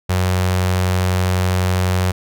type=tone with notch filter; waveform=sawtooth; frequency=92 Hz; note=F#2; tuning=9 cents flat; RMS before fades=-17 dBFS; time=0.09-2.12 s; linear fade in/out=10 ms; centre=270 Hz; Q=1.5; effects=none